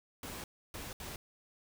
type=noise bursts at uneven times; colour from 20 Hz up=pink; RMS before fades=-44 dBFS; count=3; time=0.23-0.44 / 0.74-0.93 / 1-1.16 s; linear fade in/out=2 ms; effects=none